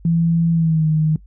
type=tone with pitch glide; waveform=sine; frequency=166.8 to 155.63 Hz; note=E3 to D#3; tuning=+21 to +1 cents; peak=-13 dBFS; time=0.05-1.16 s; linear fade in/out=2 ms; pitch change=-120 cents; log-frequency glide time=0.52-0.87 s; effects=noise-tail reverb RT60 0.1 s tail -19 dB re dry + added 50 Hz sine -41 dBFS peak until 1.26 s